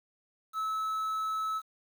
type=tone with quantisation; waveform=triangle; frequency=1300 Hz; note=E6; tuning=24 cents flat; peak=-28 dBFS; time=0.53-1.62 s; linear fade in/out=50 ms; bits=9; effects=none